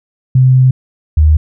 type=tone pair in turn; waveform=sine; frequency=129.3 / 76.88 Hz; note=C3 / D#2; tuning=-20 / -20 cents; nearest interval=major sixth; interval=900 cents; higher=first; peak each=-4 dBFS; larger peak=neither; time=0.35-0.71 / 1.17-1.37 s; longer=first; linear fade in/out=5 ms; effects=none